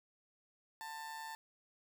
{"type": "tone with amplitude modulation", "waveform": "30% pulse", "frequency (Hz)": 890, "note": "A5", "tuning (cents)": 20, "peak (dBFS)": -39, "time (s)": [0.81, 1.35], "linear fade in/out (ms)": 0, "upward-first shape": "sine", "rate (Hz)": 150, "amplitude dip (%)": 50, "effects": []}